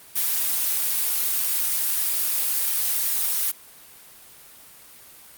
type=noise; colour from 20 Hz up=blue; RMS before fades=-23 dBFS; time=0.15-3.52 s; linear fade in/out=20 ms; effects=white hiss -47 dBFS RMS until 5.37 s + Opus 32 kbps